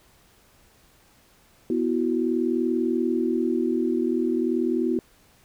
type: chord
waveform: sine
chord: B suspended fourth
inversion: none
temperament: equal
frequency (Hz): 246.9 / 329.6 / 370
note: B3 / E4 / F#4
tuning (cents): 0 / 0 / 0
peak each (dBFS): -25 / -25 / -26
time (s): 1.7-4.99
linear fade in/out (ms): 2
effects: pink hiss -58 dBFS RMS until 5.44 s